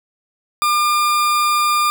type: tone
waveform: 40% pulse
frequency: 1202 Hz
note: D6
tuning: 40 cents sharp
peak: -13 dBFS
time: 0.62-1.9 s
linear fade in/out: 0 ms
effects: none